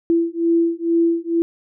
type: beating tone pair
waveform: sine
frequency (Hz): 334.2 / 336.4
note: E4 / E4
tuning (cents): +24 / +35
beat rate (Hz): 2.2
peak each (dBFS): -18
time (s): 0.1-1.42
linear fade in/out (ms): 0
effects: none